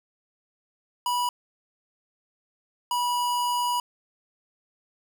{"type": "tone pair in turn", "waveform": "square", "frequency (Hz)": [978, 974.1], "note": ["B5", "B5"], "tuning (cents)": [-17, -24], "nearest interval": "unison", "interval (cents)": 7, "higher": "first", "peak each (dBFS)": -24, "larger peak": "neither", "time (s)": [[1.06, 1.29], [2.91, 3.8]], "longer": "second", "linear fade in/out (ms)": 2, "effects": []}